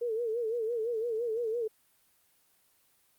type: tone with vibrato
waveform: sine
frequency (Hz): 458.6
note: A#4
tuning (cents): -28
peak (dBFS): -29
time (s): 0.01-1.68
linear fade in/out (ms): 10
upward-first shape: sine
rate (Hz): 5.9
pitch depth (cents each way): 98
effects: white hiss -68 dBFS RMS until 3.18 s + Opus 32 kbps